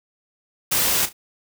white noise with echo, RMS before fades -20 dBFS, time 0.71-1.06 s, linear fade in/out 10 ms, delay 35 ms, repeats 2, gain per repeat -13 dB, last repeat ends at 1.13 s, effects none

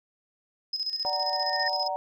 sine tone with tremolo, 5080 Hz, D#8, 35 cents sharp, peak -26 dBFS, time 0.73-1.88 s, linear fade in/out 5 ms, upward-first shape square, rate 15 Hz, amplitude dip 65%
sine tone with exponential growth, 1833 Hz, A#6, 30 cents flat, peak -26 dBFS, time 0.89-1.68 s, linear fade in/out 2 ms, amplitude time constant 170 ms
sine chord, D augmented, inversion none, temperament equal with one note detuned, 587.3 / 751.2 / 932.3 Hz, D5 / F#5 / A#5, 0 / +26 / 0 cents, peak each -33 / -30 / -33 dBFS, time 1.05-1.96 s, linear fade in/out 0 ms
effects none

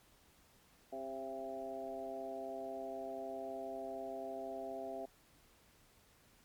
harmonic tone with a mistuned harmonic, 132.4 Hz, C3, 21 cents sharp, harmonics 2 / 3 / 4 / 5 / 6, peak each -50 / -48 / -50 / -43 / -52 dBFS, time 0.92-5.06 s, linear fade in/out 10 ms, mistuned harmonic 5, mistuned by +22 cents, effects pink hiss -67 dBFS RMS until 6.44 s + MP3 96 kbps

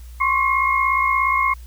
sine tone cluster, 1054 / 1111 / 2149 Hz, C6 / C#6 / C7, +12 / +4 / +46 cents, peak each -20 dBFS, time 0.2-1.54 s, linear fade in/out 10 ms, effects added 60 Hz sine -35 dBFS peak until 1.66 s + white hiss -52 dBFS RMS until 1.66 s

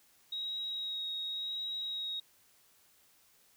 sine tone with vibrato, 3797 Hz, A#7, 31 cents sharp, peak -35 dBFS, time 0.32-2.2 s, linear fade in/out 5 ms, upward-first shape sine, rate 0.91 Hz, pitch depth 14 cents each way, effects white hiss -66 dBFS RMS until 3.56 s

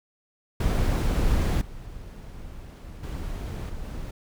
brown noise with level steps, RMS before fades -22 / -40 / -32 / -36 / -34 dBFS, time 0.6-4.11 s, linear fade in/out 5 ms, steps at 1.61 / 3.03 / 3.69 / 3.84 s, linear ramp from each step 5 ms, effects none

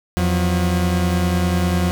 40% pulse tone pair together, 84.8 / 179.58 Hz, E2 / F3, +50 / +49 cents, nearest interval octave + minor second, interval 1299 cents, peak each -18 dBFS, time 0.17-1.91 s, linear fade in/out 0 ms, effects none

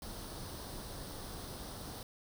pink noise with comb filter, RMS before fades -45 dBFS, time 0.02-2.03 s, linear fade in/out 2 ms, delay 0.21 ms, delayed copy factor +0.6, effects none

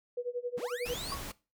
sine tone with tremolo, 488.5 Hz, B4, 19 cents flat, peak -30 dBFS, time 0.17-0.94 s, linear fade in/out 5 ms, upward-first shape sine, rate 11 Hz, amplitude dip 95%
35% pulse linear sweep, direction up, 89 to 4978 Hz, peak -38 dBFS, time 0.57-1.15 s, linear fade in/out 10 ms
pink noise, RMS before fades -41 dBFS, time 0.85-1.32 s, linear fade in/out 10 ms
sine tone with exponential decay, 1108.7 Hz, C#6, in tune, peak -32 dBFS, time 1.12-1.3 s, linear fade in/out 0 ms, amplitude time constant 38 ms
effects noise-tail reverb RT60 0.3 s tail -20 dB re dry

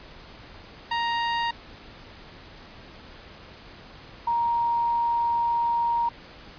sawtooth / sine tone pair in turn, 935 / 938.2 Hz, A#5 / A#5, +5 / +11 cents, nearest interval unison, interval 6 cents, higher second, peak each -20 / -21 dBFS, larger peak first, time 0.91-1.51 / 4.27-6.09 s, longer second, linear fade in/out 5 ms, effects pink hiss -46 dBFS RMS until 6.58 s + resampled to 11025 Hz

